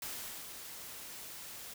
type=noise with ADSR envelope; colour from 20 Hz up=white; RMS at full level=-41 dBFS; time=0.02-1.74 s; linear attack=3 ms; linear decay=420 ms; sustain=-6 dB; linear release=8 ms; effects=none